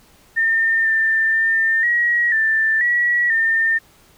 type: tone with pitch steps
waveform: sine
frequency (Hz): 1810 / 1788 / 1801 / 1904 / 1774 / 1927 / 1809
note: A6 / A6 / A6 / A#6 / A6 / B6 / A6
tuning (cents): +48 / +27 / +40 / +36 / +14 / -43 / +48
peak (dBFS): -14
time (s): 0.36-3.79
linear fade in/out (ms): 20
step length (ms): 490
effects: pink hiss -52 dBFS RMS until 4.17 s